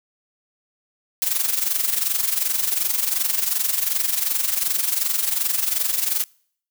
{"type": "noise with amplitude modulation", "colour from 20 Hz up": "blue", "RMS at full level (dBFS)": -19, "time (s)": [1.22, 6.24], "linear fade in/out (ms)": 0, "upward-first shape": "sine", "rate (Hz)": 22.7, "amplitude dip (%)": 70, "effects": ["noise-tail reverb RT60 0.6 s tail -26 dB re dry"]}